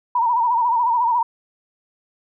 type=tone with vibrato; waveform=sine; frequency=948 Hz; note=A#5; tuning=29 cents sharp; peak=-15 dBFS; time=0.15-1.23 s; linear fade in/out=5 ms; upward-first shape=sine; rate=14 Hz; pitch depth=85 cents each way; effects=none